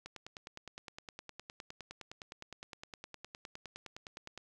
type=click train; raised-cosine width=0.2 ms; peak=-28 dBFS; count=43; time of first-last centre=0.06-4.377 s; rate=9.73 Hz; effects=none